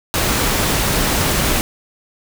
pink noise, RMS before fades -17 dBFS, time 0.14-1.61 s, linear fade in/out 0 ms, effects none

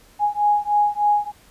sine beating tone pair, 828 / 831.3 Hz, G#5 / G#5, -5 / +1 cents, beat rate 3.3 Hz, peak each -19 dBFS, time 0.19-1.32 s, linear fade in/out 50 ms, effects pink hiss -52 dBFS RMS until 1.5 s + resampled to 32000 Hz

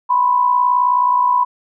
sine tone pair together, 987.5 / 1046.5 Hz, B5 / C6, 0 / 0 cents, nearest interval minor second, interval 100 cents, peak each -12 / -19 dBFS, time 0.09-1.45 s, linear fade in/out 20 ms, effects none

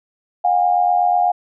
sine tone pair together, 717 / 805.1 Hz, F5 / G5, +45 / +46 cents, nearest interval major second, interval 201 cents, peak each -14 / -18 dBFS, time 0.44-1.32 s, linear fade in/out 10 ms, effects none

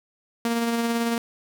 sawtooth tone with tremolo, 232.8 Hz, A#3, 2 cents flat, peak -17 dBFS, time 0.45-1.18 s, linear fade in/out 2 ms, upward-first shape sine, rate 18 Hz, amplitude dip 30%, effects none

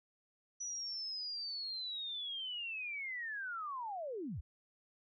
sine linear sweep, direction down, 5920 to 49.73 Hz, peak -39 dBFS, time 0.6-4.41 s, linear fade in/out 10 ms, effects none

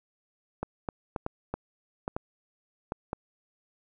clicks, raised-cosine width 1 ms, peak -17 dBFS, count 9, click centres 0.63 / 0.888 / 1.162 / 1.264 / 1.54 / 2.079 / 2.165 / 2.921 / 3.131 s, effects none

